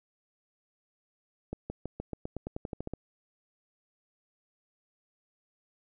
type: accelerating click train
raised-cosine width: 2 ms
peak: -22 dBFS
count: 14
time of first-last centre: 1.53-2.936 s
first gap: 170 ms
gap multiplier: 0.92
effects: none